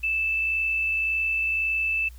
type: tone with amplitude modulation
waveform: sine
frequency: 2637 Hz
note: E7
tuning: in tune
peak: -21 dBFS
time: 0.03-2.09 s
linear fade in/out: 10 ms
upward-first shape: sine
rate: 61.8 Hz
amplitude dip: 25%
effects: added 60 Hz sine -41 dBFS peak until 2.18 s + white hiss -57 dBFS RMS until 2.18 s